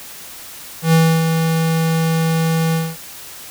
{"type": "tone with ADSR envelope", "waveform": "square", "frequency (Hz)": 162.9, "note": "E3", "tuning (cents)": -20, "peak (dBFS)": -9, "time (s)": [0.82, 2.97], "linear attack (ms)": 110, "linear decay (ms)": 290, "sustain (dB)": -6, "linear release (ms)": 230, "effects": ["white hiss -35 dBFS RMS until 3.5 s"]}